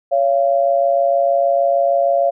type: tone pair together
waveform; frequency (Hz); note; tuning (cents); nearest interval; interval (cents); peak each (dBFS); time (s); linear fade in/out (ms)
sine; 559.5 / 686; C#5 / F5; +16 / -31; major third; 353; -15; 0.11-2.31; 20
effects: none